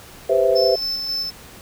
sine chord, C major seventh, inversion second, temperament equal with one note detuned, 396.3 / 493.9 / 523.3 / 659.3 Hz, G4 / B4 / C5 / E5, +19 / 0 / 0 / 0 cents, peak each -21 / -20 / -18 / -19 dBFS, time 0.29-0.76 s, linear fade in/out 10 ms
triangle tone with tremolo, 5274 Hz, E8, in tune, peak -20 dBFS, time 0.55-1.31 s, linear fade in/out 20 ms, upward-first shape square, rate 3.7 Hz, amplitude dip 30%
effects pink hiss -42 dBFS RMS until 1.61 s

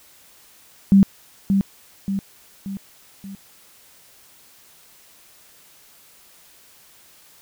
sine tone with echo, 196 Hz, G3, in tune, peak -8 dBFS, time 0.92-1.03 s, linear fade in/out 0 ms, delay 580 ms, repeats 4, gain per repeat -6 dB, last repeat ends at 3.35 s, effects white hiss -51 dBFS RMS until 7.41 s

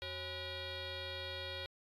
sine tone with frequency modulation, 1926 Hz, B6, 44 cents flat, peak -39 dBFS, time 0.02-1.66 s, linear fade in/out 0 ms, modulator 460 Hz, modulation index 4.7, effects tanh soft clip ceiling -37 dBFS + AAC 64 kbps

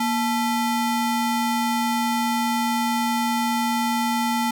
square ring-modulated tone, 554.4 Hz, C#5, in tune, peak -18 dBFS, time 0-4.51 s, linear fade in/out 5 ms, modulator 318 Hz, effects none

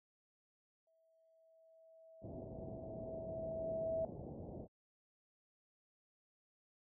sine tone with exponential growth, 650 Hz, E5, 24 cents flat, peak -34 dBFS, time 0.87-4.05 s, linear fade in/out 2 ms, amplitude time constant 690 ms
pink low-pass noise, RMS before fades -47 dBFS, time 2.21-4.68 s, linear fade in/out 50 ms, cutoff 720 Hz, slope 48 dB/octave
effects high-pass 80 Hz 12 dB/octave

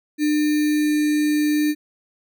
sine tone with sample-and-hold, 300.4 Hz, D4, 39 cents sharp, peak -16 dBFS, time 0.18-1.75 s, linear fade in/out 50 ms, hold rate 2100 Hz, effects none

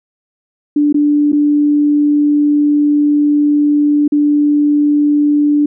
sine tone with dropouts, 293.7 Hz, D4, in tune, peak -8 dBFS, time 0.76-5.66 s, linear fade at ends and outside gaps 5 ms, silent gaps 0.927-0.943 / 1.32-1.328 / 4.079-4.121 s, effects none

